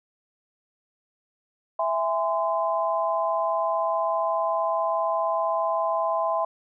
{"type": "chord", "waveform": "sine", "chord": "E augmented", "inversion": "none", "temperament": "just", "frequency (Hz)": [659.3, 824.1, 1030.1], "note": ["E5", "G#5", "B#5"], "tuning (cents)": [0, -14, -27], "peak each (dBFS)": [-25, -29, -26], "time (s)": [1.79, 6.45], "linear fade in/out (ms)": 5, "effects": []}